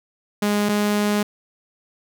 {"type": "tone pair in turn", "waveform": "sawtooth", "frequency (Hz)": [206.7, 207.5], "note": ["G#3", "G#3"], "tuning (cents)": [-8, -1], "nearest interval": "unison", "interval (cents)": 7, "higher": "second", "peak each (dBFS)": -14, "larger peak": "neither", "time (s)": [[0.42, 0.69], [0.69, 1.23]], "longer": "second", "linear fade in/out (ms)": 5, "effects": []}